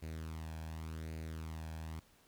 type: tone with flanger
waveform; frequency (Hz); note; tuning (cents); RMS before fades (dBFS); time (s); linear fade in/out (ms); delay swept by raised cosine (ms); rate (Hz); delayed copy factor
sawtooth; 80; D#2; +49; -44; 0.02-2; 10; 0.44 to 1.23; 0.88; +0.55
effects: pink hiss -67 dBFS RMS until 2.27 s